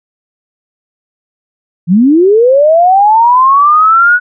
sine linear sweep, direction up, 159 to 1480 Hz, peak -3 dBFS, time 1.87-4.2 s, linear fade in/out 50 ms, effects none

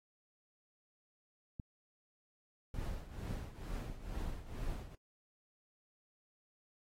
clicks, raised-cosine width 5 ms, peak -31 dBFS, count 4, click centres 1.598 / 2.787 / 3.31 / 3.899 s
brown noise with tremolo, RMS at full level -39 dBFS, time 2.74-4.95 s, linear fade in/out 2 ms, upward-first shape triangle, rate 2.2 Hz, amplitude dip 80%
effects AAC 48 kbps

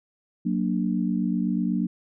sine chord, Gb augmented, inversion none, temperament equal, 185 / 233.1 / 293.7 Hz, Gb3 / Bb3 / D4, 0 / 0 / 0 cents, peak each -25 / -26 / -29 dBFS, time 0.45-1.87 s, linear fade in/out 10 ms, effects none

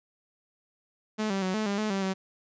sawtooth tone with pitch steps, 215.4 / 194.4 / 186.4 / 216.2 / 200.6 / 214.7 / 194.8 / 190.5 Hz, A3 / G3 / F#3 / A3 / G3 / A3 / G3 / G3, -37 / -14 / +13 / -30 / +40 / -42 / -11 / -49 cents, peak -23 dBFS, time 1.18-2.14 s, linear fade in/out 20 ms, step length 120 ms, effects resampled to 16000 Hz

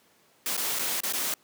white noise with dropouts, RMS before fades -29 dBFS, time 0.46-1.34 s, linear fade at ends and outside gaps 2 ms, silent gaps 0.568-0.576 / 0.789-0.793 / 1.005-1.034 / 1.125-1.134 s, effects pink hiss -62 dBFS RMS until 1.43 s + high-pass 200 Hz 12 dB/octave

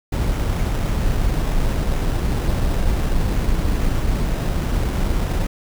brown noise with sample-and-hold, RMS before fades -19 dBFS, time 0.12-5.47 s, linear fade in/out 5 ms, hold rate 4410 Hz, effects none

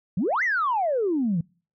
sine exponential two-way sweep, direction up then down, 155.56 to 2093 to 155.8 Hz, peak -20 dBFS, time 0.17-1.41 s, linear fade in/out 5 ms, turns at 0.43 s, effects noise-tail reverb RT60 0.4 s tail -26 dB re dry + tanh soft clip ceiling -16 dBFS

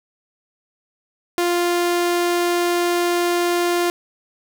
sawtooth tone, 349.2 Hz, F4, in tune, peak -13 dBFS, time 1.38-3.9 s, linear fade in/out 0 ms, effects none

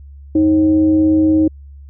sine tone with frequency modulation, 313.8 Hz, D#4, 15 cents sharp, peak -9 dBFS, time 0.35-1.48 s, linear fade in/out 5 ms, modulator 227 Hz, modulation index 0.36, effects added 70 Hz sine -34 dBFS peak until 1.89 s

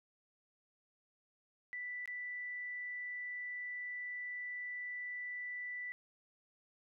sine tone with dropouts, 1976 Hz, B6, in tune, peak -40 dBFS, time 1.73-5.92 s, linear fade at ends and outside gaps 0 ms, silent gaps 2.057-2.076 s, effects none

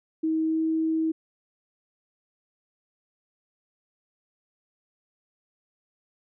sine tone with pitch glide, 318.4 to 320.4 Hz, D#4 to E4, +40 to -49 cents, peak -22 dBFS, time 0.23-1.12 s, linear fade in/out 10 ms, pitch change +11 cents, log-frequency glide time 0.45-0.6 s, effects none

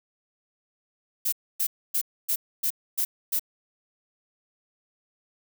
violet noise bursts, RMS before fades -25 dBFS, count 7, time 1.25-3.395 s, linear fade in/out 10 ms, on 75 ms, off 270 ms, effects none

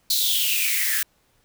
blue noise with high-pass filter sweep, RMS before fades -22 dBFS, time 0.1-1.03 s, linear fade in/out 5 ms, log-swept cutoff 4200 to 1600 Hz, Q 8.4, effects pink hiss -64 dBFS RMS until 1.44 s

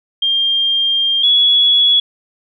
sine tone pair in turn, 3200 / 3373 Hz, G7 / G#7, +35 / +26 cents, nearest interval minor second, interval 91 cents, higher second, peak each -12 / -8 dBFS, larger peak second, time 0.22-1.23 / 1.23-2 s, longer first, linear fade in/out 5 ms, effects none

